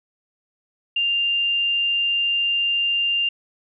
sine tone, 2794 Hz, F7, in tune, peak -18 dBFS, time 0.96-3.29 s, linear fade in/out 5 ms, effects none

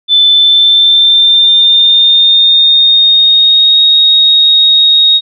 sine tone with pitch glide, 3520 to 3751 Hz, A7 to A#7, 0 to +10 cents, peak -3 dBFS, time 0.08-5.21 s, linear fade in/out 50 ms, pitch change +110 cents, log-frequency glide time 0.3-3.82 s, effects none

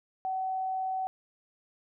sine tone, 756 Hz, F#5, 37 cents sharp, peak -29 dBFS, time 0.25-1.07 s, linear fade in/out 0 ms, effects none

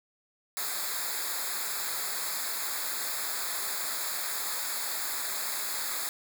white noise with comb filter, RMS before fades -33 dBFS, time 0.57-6.09 s, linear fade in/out 0 ms, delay 0.34 ms, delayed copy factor -1, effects none

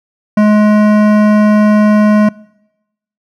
sine tone with hard clipping, 210.9 Hz, G#3, 27 cents sharp, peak -7 dBFS, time 0.37-2.29 s, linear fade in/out 5 ms, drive 15 dB, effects noise-tail reverb RT60 0.9 s tail -24 dB re dry

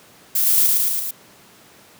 violet noise with echo, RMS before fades -18 dBFS, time 0.35-0.67 s, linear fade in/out 5 ms, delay 110 ms, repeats 4, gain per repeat -2 dB, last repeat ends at 1.11 s, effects pink hiss -48 dBFS RMS until 1.99 s + high-pass 150 Hz 12 dB/octave

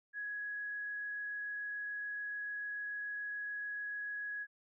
sine tone with frequency modulation, 1671 Hz, G#6, 10 cents sharp, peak -38 dBFS, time 0.13-4.47 s, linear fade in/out 50 ms, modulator 26.9 Hz, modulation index 0.25, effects none

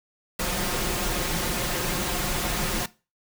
pink noise with comb filter, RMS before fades -27 dBFS, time 0.39-2.86 s, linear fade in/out 5 ms, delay 5.6 ms, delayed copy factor +0.55, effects noise-tail reverb RT60 0.3 s tail -19 dB re dry

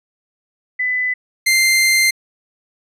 sine / sawtooth tone pair in turn, 2002 / 2090 Hz, B6 / C7, +23 / -2 cents, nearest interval minor second, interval 75 cents, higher second, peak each -16 / -8 dBFS, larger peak second, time 0.79-1.14 / 1.46-2.11 s, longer second, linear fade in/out 10 ms, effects resampled to 32000 Hz

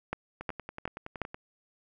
two click trains, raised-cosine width 0.5 ms, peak -24 / -16 dBFS, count 11 / 4, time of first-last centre 0.41-1.345 / 0.13-1.217 s, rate 10.7 / 2.76 Hz, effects none

